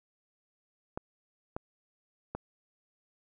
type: clicks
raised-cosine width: 1 ms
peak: -21 dBFS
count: 3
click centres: 0.975 / 1.565 / 2.35 s
effects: none